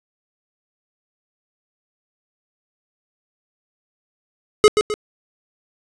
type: tone with echo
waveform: square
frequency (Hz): 423.8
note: G#4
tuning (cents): +35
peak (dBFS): -7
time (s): 4.64-4.68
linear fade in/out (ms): 0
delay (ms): 130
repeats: 2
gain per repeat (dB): -7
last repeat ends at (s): 4.94
effects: resampled to 22050 Hz + 7-bit